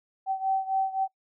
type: beating tone pair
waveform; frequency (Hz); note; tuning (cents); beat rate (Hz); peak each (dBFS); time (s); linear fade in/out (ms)
sine; 768 / 771.8; G5 / G5; -36 / -27; 3.8; -26 / -29; 0.26-1.08; 50
effects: noise-tail reverb RT60 0.1 s tail -23 dB re dry